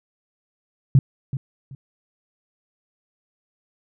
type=tone with echo; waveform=sine; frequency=134 Hz; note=C3; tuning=42 cents sharp; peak=-9 dBFS; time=0.95-0.99 s; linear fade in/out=2 ms; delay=380 ms; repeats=2; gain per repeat=-13 dB; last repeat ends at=1.75 s; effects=none